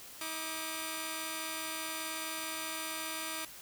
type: tone pair together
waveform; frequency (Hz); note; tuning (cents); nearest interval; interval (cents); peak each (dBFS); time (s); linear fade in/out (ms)
5% pulse; 318.9 / 1191; D#4 / D6; +43 / +24; octave + major seventh; 2281; -28; 0.21-3.45; 2
effects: white hiss -50 dBFS RMS until 3.61 s